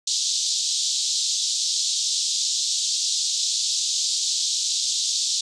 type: band-pass noise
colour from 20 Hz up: pink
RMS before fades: -24 dBFS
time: 0.07-5.41 s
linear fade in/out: 5 ms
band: 3600 to 7700 Hz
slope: 48 dB/octave
effects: none